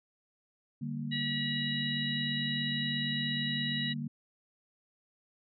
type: chord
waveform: sine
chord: G minor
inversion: second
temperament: equal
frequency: 146.83 / 196 / 233.1 Hz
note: D3 / G3 / Bb3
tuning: 0 / 0 / 0 cents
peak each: -37 / -42 / -37 dBFS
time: 0.81-4.08 s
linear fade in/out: 10 ms
type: harmonic tone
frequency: 965 Hz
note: B5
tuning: 40 cents flat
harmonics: 2 / 3 / 4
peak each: -37 / -39 / -35 dBFS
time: 1.11-3.94 s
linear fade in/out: 20 ms
effects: none